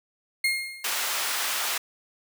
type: tone with exponential decay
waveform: 35% pulse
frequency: 2136 Hz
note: C7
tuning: 35 cents sharp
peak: -18 dBFS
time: 0.44-1.09 s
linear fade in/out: 5 ms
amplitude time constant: 140 ms
type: high-pass noise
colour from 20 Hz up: pink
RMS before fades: -28 dBFS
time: 0.84-1.78 s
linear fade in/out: 5 ms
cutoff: 1100 Hz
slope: 12 dB/octave
effects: none